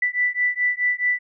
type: beating tone pair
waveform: sine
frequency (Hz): 1975 / 1979.7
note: B6 / B6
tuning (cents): 0 / +4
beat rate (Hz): 4.7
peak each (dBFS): -22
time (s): 0.02-1.19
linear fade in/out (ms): 5
effects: none